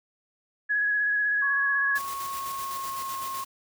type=tone with vibrato; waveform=sine; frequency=1677 Hz; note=G#6; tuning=16 cents sharp; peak=-22 dBFS; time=0.69-1.99 s; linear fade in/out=20 ms; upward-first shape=square; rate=16 Hz; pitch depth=15 cents each way
type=tone with pitch glide; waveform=sine; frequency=1108.7 to 1077.8 Hz; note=C#6 to C#6; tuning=0 to -49 cents; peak=-31 dBFS; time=1.42-3.44 s; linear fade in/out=5 ms; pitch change=-49 cents; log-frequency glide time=1.66-3.16 s
type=noise with tremolo; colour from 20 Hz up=white; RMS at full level=-38 dBFS; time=1.95-3.45 s; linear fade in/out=10 ms; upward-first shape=square; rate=7.9 Hz; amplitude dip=35%
effects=none